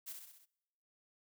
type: noise with echo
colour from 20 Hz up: blue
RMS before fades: -45 dBFS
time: 0.06-0.14 s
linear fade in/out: 20 ms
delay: 64 ms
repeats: 5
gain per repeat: -4 dB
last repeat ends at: 0.46 s
effects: noise-tail reverb RT60 1.0 s tail -25 dB re dry